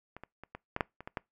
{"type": "clicks", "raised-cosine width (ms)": 0.5, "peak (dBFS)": [-29, -29, -30, -26, -17, -12, -29, -25, -18], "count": 9, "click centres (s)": [0.166, 0.236, 0.436, 0.55, 0.764, 0.808, 1.006, 1.075, 1.172], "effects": ["noise-tail reverb RT60 0.2 s tail -25 dB re dry"]}